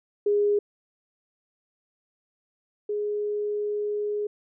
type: tone pair in turn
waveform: sine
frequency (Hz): 411.5 / 416.3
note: G#4 / G#4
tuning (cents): -16 / +4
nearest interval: unison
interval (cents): 20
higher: second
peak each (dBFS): -19 / -25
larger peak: first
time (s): 0.26-0.59 / 2.89-4.27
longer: second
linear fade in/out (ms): 5
effects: none